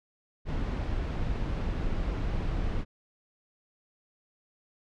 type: noise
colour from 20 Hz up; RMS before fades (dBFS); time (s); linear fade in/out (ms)
brown; -30; 0.45-2.85; 50
effects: low-pass 4000 Hz 12 dB/octave